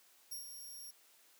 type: tone with ADSR envelope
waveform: 5% pulse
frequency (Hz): 5590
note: F8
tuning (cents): +1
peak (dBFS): -35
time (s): 0.31-0.91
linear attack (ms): 10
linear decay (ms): 120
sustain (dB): -7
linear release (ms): 8
effects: white hiss -66 dBFS RMS until 1.39 s + high-pass 300 Hz 12 dB/octave